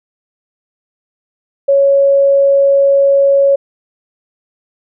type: tone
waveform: sine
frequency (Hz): 555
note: C#5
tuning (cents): +2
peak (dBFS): -6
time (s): 1.68-3.56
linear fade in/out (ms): 10
effects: none